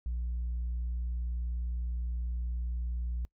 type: tone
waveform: sine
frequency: 59.7 Hz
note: A#1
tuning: 42 cents sharp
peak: -29 dBFS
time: 0.06-3.25 s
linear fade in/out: 0 ms
effects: noise-tail reverb RT60 0.1 s tail -25 dB re dry + tanh soft clip ceiling -29 dBFS